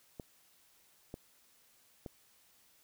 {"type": "clicks", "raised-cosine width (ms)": 2, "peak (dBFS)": -29, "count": 3, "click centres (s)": [0.198, 1.141, 2.062], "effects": ["white hiss -67 dBFS RMS until 2.83 s"]}